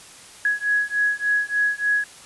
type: beating tone pair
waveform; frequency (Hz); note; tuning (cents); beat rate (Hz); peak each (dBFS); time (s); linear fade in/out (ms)
sine; 1670 / 1673.4; G#6 / G#6; +9 / +13; 3.4; -22; 0.45-2.04; 2
effects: white hiss -44 dBFS RMS until 2.25 s + resampled to 24000 Hz